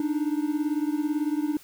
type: beating tone pair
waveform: triangle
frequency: 293.7 / 311.7 Hz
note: D4 / D#4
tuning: 0 / +3 cents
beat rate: 18 Hz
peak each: -24 / -26 dBFS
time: 0-1.57 s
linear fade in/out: 2 ms
effects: white hiss -52 dBFS RMS until 1.63 s

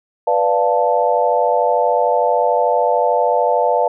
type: chord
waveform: sine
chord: B half-diminished seventh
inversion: none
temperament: equal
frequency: 493.9 / 587.3 / 698.5 / 880 Hz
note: B4 / D5 / F5 / A5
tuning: 0 / 0 / 0 / 0 cents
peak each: -18 dBFS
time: 0.27-3.88 s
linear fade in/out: 5 ms
effects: none

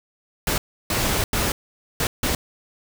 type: noise bursts at uneven times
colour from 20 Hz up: pink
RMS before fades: -22 dBFS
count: 5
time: 0.47-0.58 / 0.9-1.24 / 1.33-1.52 / 2-2.07 / 2.23-2.35 s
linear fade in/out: 2 ms
effects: none

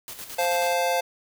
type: noise with tremolo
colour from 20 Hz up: white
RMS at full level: -37 dBFS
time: 0.08-0.73 s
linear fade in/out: 0 ms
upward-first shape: square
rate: 9.3 Hz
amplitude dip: 55%
type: chord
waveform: square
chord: F major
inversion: second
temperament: just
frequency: 523.8 / 698.5 / 873.1 Hz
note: C5 / F5 / A5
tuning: +2 / 0 / -14 cents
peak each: -26 / -26 / -29 dBFS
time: 0.38-1.01 s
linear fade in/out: 10 ms
effects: none

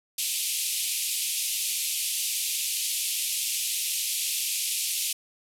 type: band-pass noise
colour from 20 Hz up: white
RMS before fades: -29 dBFS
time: 0.18-5.13 s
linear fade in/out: 5 ms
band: 2400 to 13000 Hz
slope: 48 dB/octave
effects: none

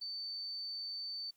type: tone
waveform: sine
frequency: 4549 Hz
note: C#8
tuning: 44 cents sharp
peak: -39 dBFS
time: 0.01-1.31 s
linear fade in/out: 10 ms
effects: white hiss -75 dBFS RMS until 1.36 s

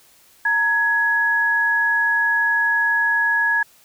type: tone pair together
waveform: sine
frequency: 923 / 1675.3 Hz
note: A#5 / G#6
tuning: -17 / +15 cents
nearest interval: minor seventh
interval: 1032 cents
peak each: -24 / -16 dBFS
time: 0.45-3.63 s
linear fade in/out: 5 ms
effects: white hiss -53 dBFS RMS until 3.84 s

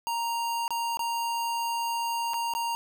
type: tone with dropouts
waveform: square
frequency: 932.3 Hz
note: A#5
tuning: in tune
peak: -28 dBFS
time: 0.07-2.75 s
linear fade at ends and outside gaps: 0 ms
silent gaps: 0.679-0.706 / 0.971-0.993 / 2.335-2.341 / 2.537-2.55 s
effects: none

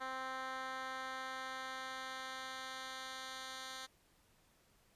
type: tone with band-pass filter sweep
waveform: 10% pulse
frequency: 261.6 Hz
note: C4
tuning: in tune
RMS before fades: -45 dBFS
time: 0-3.87 s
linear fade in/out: 20 ms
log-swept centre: 1400 to 4100 Hz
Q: 0.84
effects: pink hiss -71 dBFS RMS until 4.95 s + resampled to 32000 Hz

